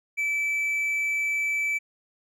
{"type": "tone", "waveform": "triangle", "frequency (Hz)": 2313, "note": "D7", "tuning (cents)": -27, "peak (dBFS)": -22, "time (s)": [0.17, 1.79], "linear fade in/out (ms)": 20, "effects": []}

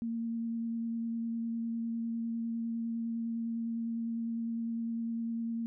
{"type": "tone with vibrato", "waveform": "sine", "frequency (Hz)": 229.9, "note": "A#3", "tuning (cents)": -24, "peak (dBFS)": -32, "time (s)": [0.02, 5.66], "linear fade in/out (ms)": 0, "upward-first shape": "sine", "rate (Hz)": 9.9, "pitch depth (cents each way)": 11, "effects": []}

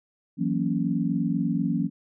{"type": "chord", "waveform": "sine", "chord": "F# dominant seventh", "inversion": "third", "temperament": "equal", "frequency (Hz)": [164.81, 185, 233.1, 277.2], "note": ["E3", "F#3", "A#3", "C#4"], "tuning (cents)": [0, 0, 0, 0], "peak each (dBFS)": -28, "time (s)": [0.37, 1.9], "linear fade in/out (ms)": 50, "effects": []}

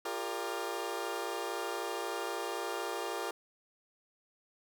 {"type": "chord", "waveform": "20% pulse", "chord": "G minor seventh", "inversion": "third", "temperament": "equal with one note detuned", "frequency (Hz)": [349.2, 402.3, 466.2, 587.3], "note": ["F4", "G4", "Bb4", "D5"], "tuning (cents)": [0, 45, 0, 0], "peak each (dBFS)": [-36, -35, -35, -38], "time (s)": [0.05, 3.31], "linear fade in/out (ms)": 5, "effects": []}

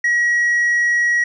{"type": "tone with tanh clipping", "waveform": "sine", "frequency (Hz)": 1910, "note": "A#6", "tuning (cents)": 42, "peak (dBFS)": -14, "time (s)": [0.04, 1.24], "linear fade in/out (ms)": 5, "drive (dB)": 2, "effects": []}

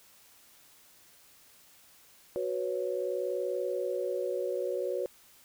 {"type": "chord", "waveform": "sine", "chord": "F# suspended fourth", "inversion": "none", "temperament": "equal", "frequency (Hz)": [370, 493.9, 554.4], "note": ["F#4", "B4", "C#5"], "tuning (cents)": [0, 0, 0], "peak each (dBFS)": -34, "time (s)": [2.36, 5.06], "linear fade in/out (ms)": 0, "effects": ["white hiss -59 dBFS RMS until 5.44 s"]}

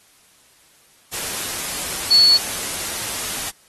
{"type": "tone in noise", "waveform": "sine", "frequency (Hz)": 4412, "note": "C#8", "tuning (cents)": -9, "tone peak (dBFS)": -9, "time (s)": [2.1, 2.38], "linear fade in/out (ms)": 20, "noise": "white", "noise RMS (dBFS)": -26, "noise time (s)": [1.12, 3.51], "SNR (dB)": 14, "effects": ["white hiss -54 dBFS RMS until 3.68 s", "AAC 32 kbps"]}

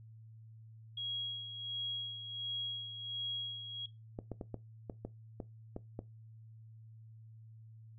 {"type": "tone with tremolo", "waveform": "sine", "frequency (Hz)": 3300, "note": "G#7", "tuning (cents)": -12, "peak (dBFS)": -35, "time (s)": [0.97, 3.86], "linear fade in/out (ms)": 5, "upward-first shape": "sine", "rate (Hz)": 1.4, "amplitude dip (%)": 60}
{"type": "clicks", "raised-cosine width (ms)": 2, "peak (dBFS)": -27, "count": 9, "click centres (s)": [4.189, 4.317, 4.412, 4.543, 4.898, 5.05, 5.402, 5.764, 5.991]}
{"effects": ["noise-tail reverb RT60 0.2 s tail -18 dB re dry", "added 111 Hz sine -52 dBFS peak until 7.98 s"]}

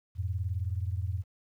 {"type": "beating tone pair", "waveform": "sine", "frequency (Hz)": [87.31, 106.31], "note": ["F2", "G#2"], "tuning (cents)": [0, 41], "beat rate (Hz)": 19, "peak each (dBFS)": [-31, -34], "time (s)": [0.15, 1.24], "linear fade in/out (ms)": 50, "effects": ["11-bit"]}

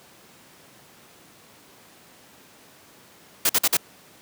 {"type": "noise bursts", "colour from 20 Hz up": "white", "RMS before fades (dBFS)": -19, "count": 4, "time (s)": [3.45, 3.77], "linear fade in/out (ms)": 5, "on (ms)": 44, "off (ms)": 48, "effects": ["pink hiss -51 dBFS RMS until 4.21 s", "high-pass 150 Hz 12 dB/octave"]}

